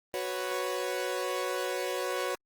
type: chord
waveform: sawtooth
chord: F# suspended fourth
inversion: none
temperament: equal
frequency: 370 / 493.9 / 554.4 Hz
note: F#4 / B4 / C#5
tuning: 0 / 0 / 0 cents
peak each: -31 / -31 / -31 dBFS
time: 0.14-2.35 s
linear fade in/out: 0 ms
effects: Opus 24 kbps